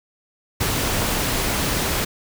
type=noise; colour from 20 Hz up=pink; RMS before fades=-22 dBFS; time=0.6-2.05 s; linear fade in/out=10 ms; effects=none